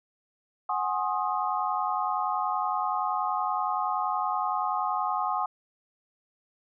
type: chord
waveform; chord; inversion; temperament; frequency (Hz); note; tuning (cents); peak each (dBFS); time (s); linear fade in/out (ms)
sine; Ab dominant seventh; third; equal with one note detuned; 740 / 830.6 / 1066.6 / 1244.5; Gb5 / Ab5 / C6 / Eb6; 0 / 0 / +33 / 0; -31; 0.69-5.46; 5
effects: none